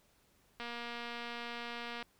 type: click train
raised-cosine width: 0.3 ms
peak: -27 dBFS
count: 339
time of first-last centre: 0.6-2.026 s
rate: 237 Hz
effects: pink hiss -70 dBFS RMS until 2.19 s